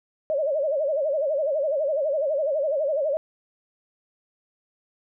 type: tone with vibrato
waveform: sine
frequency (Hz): 587.3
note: D5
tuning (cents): 0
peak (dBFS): -21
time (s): 0.3-3.17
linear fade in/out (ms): 0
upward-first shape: sine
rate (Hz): 12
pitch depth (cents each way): 150
effects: none